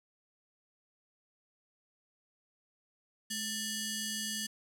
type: ring-modulated tone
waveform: 10% pulse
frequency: 1563 Hz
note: G6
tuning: 6 cents flat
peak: -23 dBFS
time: 3.3-4.47 s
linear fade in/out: 10 ms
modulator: 1350 Hz
effects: 10-bit